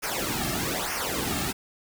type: noise with flanger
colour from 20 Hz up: pink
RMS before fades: -29 dBFS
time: 0.02-1.53 s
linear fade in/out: 20 ms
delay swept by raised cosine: 0.25 to 2.05 ms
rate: 1.1 Hz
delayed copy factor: -0.8
effects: none